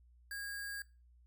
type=tone with sample-and-hold; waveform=sine; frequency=1637 Hz; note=G#6; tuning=25 cents flat; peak=-40 dBFS; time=0.31-0.82 s; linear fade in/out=2 ms; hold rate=6300 Hz; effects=noise-tail reverb RT60 0.3 s tail -19 dB re dry + added 60 Hz sine -61 dBFS peak until 1.26 s